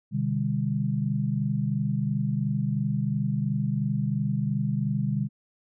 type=tone cluster; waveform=sine; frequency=127.7 / 150.6 / 201 Hz; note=C3 / D3 / G3; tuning=-42 / +44 / +44 cents; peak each=-28 dBFS; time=0.11-5.29 s; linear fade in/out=50 ms; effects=none